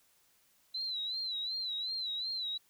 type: tone with vibrato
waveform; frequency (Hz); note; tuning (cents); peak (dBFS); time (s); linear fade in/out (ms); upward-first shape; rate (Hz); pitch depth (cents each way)
sine; 4000; B7; +21; -34; 0.74-2.58; 10; sine; 2.7; 90
effects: white hiss -69 dBFS RMS until 2.69 s